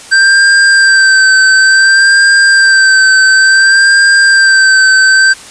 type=tone with vibrato; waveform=square; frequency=1568 Hz; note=G6; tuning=in tune; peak=-4 dBFS; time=0.11-5.34 s; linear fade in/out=20 ms; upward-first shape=sine; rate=0.57 Hz; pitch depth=31 cents each way; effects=white hiss -31 dBFS RMS until 5.5 s + resampled to 22050 Hz